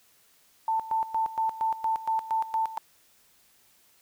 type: tone with tremolo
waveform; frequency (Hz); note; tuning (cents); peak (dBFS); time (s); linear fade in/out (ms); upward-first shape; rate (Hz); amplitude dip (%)
sine; 890; A5; +20; -23; 0.68-2.78; 2; square; 4.3; 80
effects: white hiss -62 dBFS RMS until 4.01 s